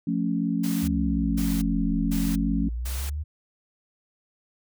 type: chord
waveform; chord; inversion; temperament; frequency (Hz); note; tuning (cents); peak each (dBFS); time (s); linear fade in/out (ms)
sine; F augmented; none; equal; 174.61 / 220 / 277.2; F3 / A3 / C#4; 0 / 0 / 0; -27; 0.07-2.69; 5
type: noise bursts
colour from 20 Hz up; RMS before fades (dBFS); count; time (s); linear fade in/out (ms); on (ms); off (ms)
white; -37; 4; 0.63-3.1; 10; 250; 490
type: exponential two-way sweep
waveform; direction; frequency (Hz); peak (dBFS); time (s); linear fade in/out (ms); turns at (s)
sine; down then up; 77.78 to 36.71 to 77.78; -27; 0.82-3.24; 20; 1.95
effects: none